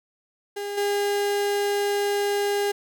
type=tone with level steps; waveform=35% pulse; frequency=406.2 Hz; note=G#4; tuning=38 cents flat; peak=-27 / -20 dBFS; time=0.56-2.72 s; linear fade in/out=10 ms; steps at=0.77 s; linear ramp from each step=10 ms; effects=none